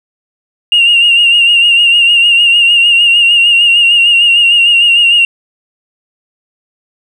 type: tone with vibrato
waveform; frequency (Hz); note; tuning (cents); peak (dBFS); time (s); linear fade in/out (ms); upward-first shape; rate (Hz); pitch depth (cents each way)
sine; 2805; F7; +7; -3; 0.72-5.25; 2; sine; 6.6; 44
effects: tanh soft clip ceiling 0 dBFS + 7-bit